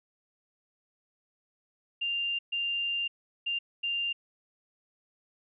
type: tone bursts at uneven times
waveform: sine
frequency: 2792 Hz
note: F7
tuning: 1 cent flat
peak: -28 dBFS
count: 4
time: 2.01-2.39 / 2.52-3.08 / 3.46-3.59 / 3.83-4.13 s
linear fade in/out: 10 ms
effects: none